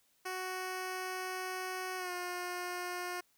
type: tone with pitch glide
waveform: 10% pulse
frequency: 371 to 357.1 Hz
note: F#4 to F4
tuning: +5 to +39 cents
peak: -29 dBFS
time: 0.25-3.21 s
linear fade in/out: 10 ms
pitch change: -66 cents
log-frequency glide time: 1.97-2.12 s
effects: white hiss -72 dBFS RMS until 3.37 s